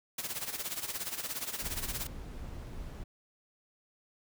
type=noise with tremolo; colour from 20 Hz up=white; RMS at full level=-35 dBFS; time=0.18-2.07 s; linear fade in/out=5 ms; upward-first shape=sine; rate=17 Hz; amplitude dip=75%
type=noise; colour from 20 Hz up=brown; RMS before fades=-42 dBFS; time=1.61-3.04 s; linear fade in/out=10 ms
effects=none